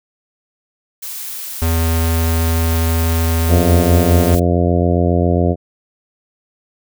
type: noise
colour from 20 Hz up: blue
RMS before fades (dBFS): -27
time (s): 1.02-4.4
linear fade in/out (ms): 10
type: tone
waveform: square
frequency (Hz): 82.41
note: E2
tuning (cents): 0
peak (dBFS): -14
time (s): 1.62-4.35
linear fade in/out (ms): 0
type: harmonic tone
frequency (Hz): 87.31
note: F2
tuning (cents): 0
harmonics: 1 / 2 / 3 / 4 / 5 / 6 / 7 / 8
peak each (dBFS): -15 / -18 / -20 / -21 / -22 / -23 / -23 / -24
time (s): 3.48-5.56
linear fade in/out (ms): 50
effects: none